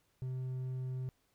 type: tone with hard clipping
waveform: sine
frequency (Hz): 128.8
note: C3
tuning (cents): -27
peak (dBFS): -37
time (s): 0.22-1.09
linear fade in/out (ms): 0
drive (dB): 3
effects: pink hiss -75 dBFS RMS until 1.34 s